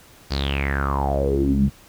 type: tone with low-pass filter sweep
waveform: sawtooth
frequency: 69.3 Hz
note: C#2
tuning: in tune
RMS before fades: -21 dBFS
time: 0.3-1.7 s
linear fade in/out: 20 ms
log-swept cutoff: 4900 to 170 Hz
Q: 9.3
effects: pink hiss -49 dBFS RMS until 1.88 s